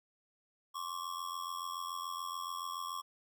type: ring-modulated tone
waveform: square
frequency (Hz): 1105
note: C#6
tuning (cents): -6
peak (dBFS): -36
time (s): 0.74-3.02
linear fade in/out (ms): 20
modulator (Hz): 43.5
effects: none